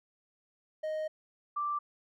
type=tone pair in turn; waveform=triangle / sine; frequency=622.3 / 1174.7 Hz; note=D#5 / D6; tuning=0 / 0 cents; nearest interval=major seventh; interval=1100 cents; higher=second; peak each=-30 / -30 dBFS; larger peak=neither; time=0.83-1.08 / 1.56-1.79 s; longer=first; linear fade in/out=10 ms; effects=none